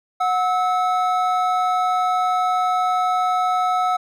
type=tone pair together; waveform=triangle; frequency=732.3 / 1300 Hz; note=F#5 / E6; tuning=-18 / -24 cents; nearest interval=minor seventh; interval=994 cents; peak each=-17 / -19 dBFS; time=0.2-3.97 s; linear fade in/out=10 ms; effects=none